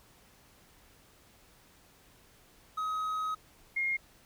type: tone pair in turn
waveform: triangle / sine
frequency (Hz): 1267 / 2136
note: D#6 / C7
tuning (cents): +31 / +35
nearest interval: major sixth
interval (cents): 904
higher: second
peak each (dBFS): -29 / -28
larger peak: second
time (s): 2.77-3.35 / 3.76-3.97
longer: first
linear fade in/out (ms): 10
effects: pink hiss -61 dBFS RMS until 4.25 s